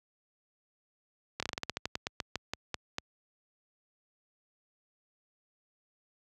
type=slowing click train; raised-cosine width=0.2 ms; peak=-15 dBFS; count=17; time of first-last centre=1.4-2.984 s; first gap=26 ms; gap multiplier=1.16; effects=high-pass 60 Hz 12 dB/octave